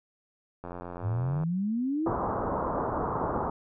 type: click train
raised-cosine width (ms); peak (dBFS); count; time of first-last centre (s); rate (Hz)
1; -25; 71; 0.64-1.435; 88
type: exponential sweep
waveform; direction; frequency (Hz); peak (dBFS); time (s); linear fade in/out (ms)
sine; up; 98 to 352.1; -26; 1.01-2.12; 50
type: low-pass noise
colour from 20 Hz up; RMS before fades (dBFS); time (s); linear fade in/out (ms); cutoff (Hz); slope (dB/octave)
white; -30; 2.06-3.5; 5; 1200; 48
effects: none